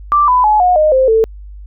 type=tone with pitch steps; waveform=sine; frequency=1174.7 / 999.3 / 850.1 / 723.1 / 615.1 / 523.3 / 445.1 Hz; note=D6 / B5 / G#5 / F#5 / D#5 / C5 / A4; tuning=0 / +20 / +40 / -40 / -20 / 0 / +20 cents; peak=-7 dBFS; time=0.12-1.24 s; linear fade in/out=0 ms; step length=160 ms; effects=added 50 Hz sine -29 dBFS peak until 1.66 s